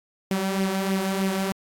sawtooth tone with flanger, 192.4 Hz, G3, 32 cents flat, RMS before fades -25 dBFS, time 0.31-1.52 s, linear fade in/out 2 ms, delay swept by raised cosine 0.35 to 3.95 ms, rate 3.2 Hz, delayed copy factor +0.5, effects AAC 64 kbps

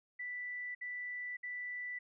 sine tone bursts, 1975.5 Hz, B6, in tune, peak -39 dBFS, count 3, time 0.19-1.99 s, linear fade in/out 10 ms, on 560 ms, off 60 ms, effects none

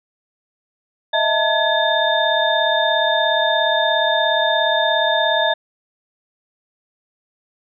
sine tone cluster, 626 / 663 / 894 / 1696 / 3625 Hz, D#5 / E5 / A5 / G#6 / A#7, +10 / +10 / +27 / +36 / -49 cents, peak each -21 dBFS, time 1.13-5.54 s, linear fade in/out 10 ms, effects none

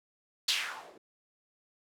violet noise with low-pass filter sweep, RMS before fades -35 dBFS, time 0.48-0.98 s, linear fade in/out 5 ms, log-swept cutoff 4100 to 340 Hz, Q 2.6, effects none

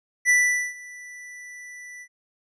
square tone with ADSR envelope, 1975.5 Hz, B6, in tune, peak -15 dBFS, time 0.25-2.08 s, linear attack 45 ms, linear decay 440 ms, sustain -24 dB, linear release 64 ms, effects resampled to 22050 Hz

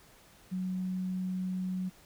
sine tone, 185 Hz, F#3, in tune, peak -31 dBFS, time 0.51-1.9 s, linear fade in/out 20 ms, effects pink hiss -59 dBFS RMS until 2.05 s

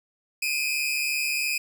sawtooth tone pair together, 2408 / 2551 Hz, D7 / D#7, +43 / +43 cents, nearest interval minor second, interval 100 cents, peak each -24 dBFS, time 0.42-1.58 s, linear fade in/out 5 ms, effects none

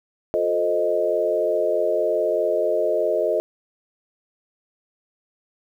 sine chord, F dominant seventh, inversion none, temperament equal with one note detuned, 355.3 / 440 / 523.3 / 622.3 Hz, F4 / A4 / C5 / Eb5, +30 / 0 / 0 / 0 cents, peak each -27 / -24 / -26 / -21 dBFS, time 0.34-3.4 s, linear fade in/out 0 ms, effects 9-bit

